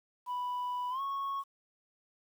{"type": "tone with pitch glide", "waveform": "sine", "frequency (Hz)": [987.8, 1102.4], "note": ["B5", "C#6"], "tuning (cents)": [0, -10], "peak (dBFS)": -30, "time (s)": [0.26, 1.44], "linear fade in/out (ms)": 50, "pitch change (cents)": 190, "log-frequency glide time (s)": [0.9, 1.01], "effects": ["tanh soft clip ceiling -32 dBFS", "10-bit"]}